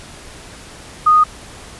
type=tone; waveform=sine; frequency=1238 Hz; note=D#6; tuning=9 cents flat; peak=-7 dBFS; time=1.06-1.24 s; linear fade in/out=10 ms; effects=pink hiss -37 dBFS RMS until 1.79 s + resampled to 24000 Hz